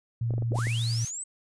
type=tone with pitch glide; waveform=sine; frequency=116.54 to 115.73 Hz; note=A#2 to A#2; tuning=0 to -12 cents; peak=-25 dBFS; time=0.21-1.05 s; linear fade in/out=5 ms; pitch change=-12 cents; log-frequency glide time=0.63-0.72 s
type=clicks; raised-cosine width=2 ms; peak=-23 dBFS; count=8; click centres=0.307 / 0.338 / 0.381 / 0.423 / 0.521 / 0.556 / 0.588 / 0.67 s
type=linear sweep; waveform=sine; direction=up; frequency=123.47 to 8250 Hz; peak=-33 dBFS; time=0.5-1.24 s; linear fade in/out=10 ms
type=noise; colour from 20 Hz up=blue; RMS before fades=-37 dBFS; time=0.54-1.12 s; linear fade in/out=50 ms
effects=resampled to 22050 Hz